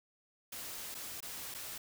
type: noise with dropouts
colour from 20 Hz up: white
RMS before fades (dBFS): -44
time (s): 0.52-1.78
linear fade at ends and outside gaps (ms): 5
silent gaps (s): 0.945-0.949 / 1.205-1.225 / 1.542-1.546
effects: none